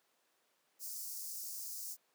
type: high-pass noise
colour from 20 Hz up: white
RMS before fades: -44 dBFS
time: 0.79-1.97 s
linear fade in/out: 50 ms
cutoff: 4900 Hz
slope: 48 dB/octave
effects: pink hiss -75 dBFS RMS until 2.14 s + high-pass 400 Hz 12 dB/octave